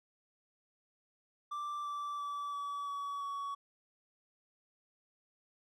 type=tone with pitch steps; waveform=triangle; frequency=1174.7 / 1164.6 / 1154.5 / 1144.6 / 1134.7 / 1124.9 Hz; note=D6 / D6 / D6 / D6 / C#6 / C#6; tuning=0 / -15 / -30 / -45 / +40 / +25 cents; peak=-35 dBFS; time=1.51-3.55 s; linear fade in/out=10 ms; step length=340 ms; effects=none